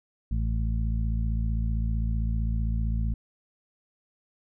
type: harmonic tone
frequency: 55.5 Hz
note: A1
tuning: 16 cents sharp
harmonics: 1 / 2 / 3 / 4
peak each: -25 / -31 / -37 / -37 dBFS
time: 0.31-3.14 s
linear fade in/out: 5 ms
effects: none

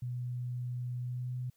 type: tone with pitch glide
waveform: sine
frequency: 123.47 to 125.48 Hz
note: B2 to B2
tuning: 0 to +28 cents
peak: -34 dBFS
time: 0.02-1.5 s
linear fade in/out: 5 ms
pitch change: +28 cents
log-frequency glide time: 1-1.35 s
effects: white hiss -74 dBFS RMS until 1.56 s

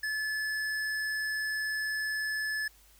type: tone with hard clipping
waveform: sine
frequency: 1727 Hz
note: A6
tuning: 33 cents flat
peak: -32 dBFS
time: 0.03-2.68 s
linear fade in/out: 5 ms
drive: 12 dB
effects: added 50 Hz sine -61 dBFS peak until 2.99 s + white hiss -61 dBFS RMS until 2.99 s

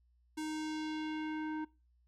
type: tone with low-pass filter sweep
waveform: square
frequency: 310.2 Hz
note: D#4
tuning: 5 cents flat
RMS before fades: -39 dBFS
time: 0.37-1.65 s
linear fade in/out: 10 ms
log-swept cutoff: 9800 to 1300 Hz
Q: 1.3
effects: noise-tail reverb RT60 0.3 s tail -23 dB re dry + added 60 Hz sine -67 dBFS peak until 2.07 s

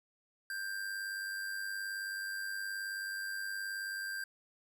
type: tone with amplitude modulation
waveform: square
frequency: 1580 Hz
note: G6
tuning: 13 cents sharp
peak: -36 dBFS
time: 0.5-4.24 s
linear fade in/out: 2 ms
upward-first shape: sine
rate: 98.9 Hz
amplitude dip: 45%
effects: none

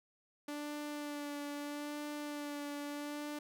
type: tone with vibrato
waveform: sawtooth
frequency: 292.3 Hz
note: D4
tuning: 8 cents flat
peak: -36 dBFS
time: 0.48-3.39 s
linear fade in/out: 5 ms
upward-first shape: sine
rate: 0.78 Hz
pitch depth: 20 cents each way
effects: none

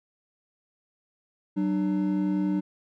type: tone pair together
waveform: triangle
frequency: 189 / 300 Hz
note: F#3 / D4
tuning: +37 / +37 cents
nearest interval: minor sixth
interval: 800 cents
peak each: -24 dBFS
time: 1.56-2.61 s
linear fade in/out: 20 ms
effects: none

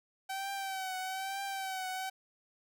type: tone with vibrato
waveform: sawtooth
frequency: 767 Hz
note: G5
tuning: 38 cents flat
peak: -32 dBFS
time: 0.29-2.1 s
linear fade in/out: 10 ms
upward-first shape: triangle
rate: 1.1 Hz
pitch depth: 55 cents each way
effects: none

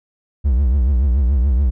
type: tone with vibrato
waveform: triangle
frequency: 65.41 Hz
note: C2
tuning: in tune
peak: -10 dBFS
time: 0.44-1.71 s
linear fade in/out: 20 ms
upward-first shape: triangle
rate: 7 Hz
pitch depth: 220 cents each way
effects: none

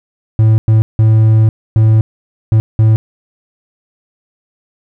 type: tone bursts at uneven times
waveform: triangle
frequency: 110 Hz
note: A2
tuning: in tune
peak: -3 dBFS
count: 6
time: 0.39-0.58 / 0.68-0.82 / 0.99-1.49 / 1.76-2.01 / 2.52-2.6 / 2.79-2.96 s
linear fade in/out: 0 ms
effects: none

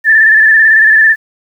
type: tone with vibrato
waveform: sine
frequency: 1760 Hz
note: A6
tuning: in tune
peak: -3 dBFS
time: 0.04-1.16 s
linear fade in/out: 50 ms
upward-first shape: square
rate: 18 Hz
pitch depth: 36 cents each way
effects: 7-bit

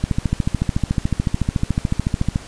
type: click train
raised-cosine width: 5 ms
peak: -5 dBFS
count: 33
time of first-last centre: 0.04-2.359 s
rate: 13.8 Hz
effects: pink hiss -39 dBFS RMS until 2.47 s + resampled to 22050 Hz

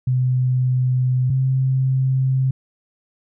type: tone pair in turn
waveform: sine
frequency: 127.3 / 131.64 Hz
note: C3 / C3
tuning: -47 / +11 cents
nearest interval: minor second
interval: 58 cents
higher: second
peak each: -15 dBFS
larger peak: neither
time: 0.07-1.3 / 1.3-2.51 s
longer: first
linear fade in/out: 5 ms
effects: none

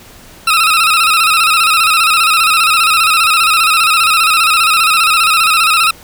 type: tone with vibrato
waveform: 20% pulse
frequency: 1300 Hz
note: E6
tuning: 24 cents flat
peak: -3 dBFS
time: 0.47-5.91 s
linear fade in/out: 5 ms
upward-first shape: square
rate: 15 Hz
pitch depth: 62 cents each way
effects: pink hiss -38 dBFS RMS until 6.03 s

